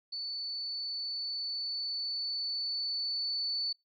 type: tone with level ramp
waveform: sine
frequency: 4482 Hz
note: C#8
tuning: 18 cents sharp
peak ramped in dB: -35 to -30 dBFS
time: 0.12-3.73 s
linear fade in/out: 10 ms
effects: noise-tail reverb RT60 0.2 s tail -26 dB re dry